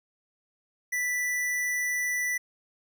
square tone, 1975.5 Hz, B6, in tune, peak -27 dBFS, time 0.92-2.38 s, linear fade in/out 10 ms, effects none

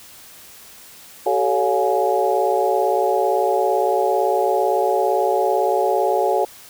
sine tone cluster, 382.9 / 440.7 / 564 / 708 / 836 Hz, G4 / A4 / C#5 / F5 / G#5, -41 / +3 / +30 / +23 / +11 cents, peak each -22 dBFS, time 1.26-6.45 s, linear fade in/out 5 ms, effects white hiss -43 dBFS RMS until 6.69 s

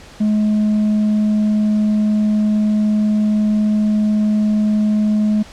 sine tone with tanh clipping, 212.1 Hz, G#3, 37 cents sharp, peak -13 dBFS, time 0.2-5.43 s, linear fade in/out 10 ms, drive 2 dB, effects pink hiss -40 dBFS RMS until 5.52 s + low-pass 7000 Hz 12 dB/octave

